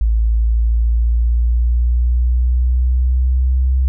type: linear sweep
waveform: sine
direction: up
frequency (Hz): 54.9 to 65.1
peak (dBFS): -11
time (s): 0.01-3.88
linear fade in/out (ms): 0
effects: none